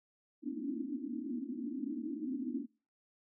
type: band-pass noise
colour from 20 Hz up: pink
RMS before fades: -39 dBFS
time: 0.42-2.67 s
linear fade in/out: 50 ms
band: 230 to 320 Hz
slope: 96 dB/octave
effects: noise-tail reverb RT60 0.4 s tail -26 dB re dry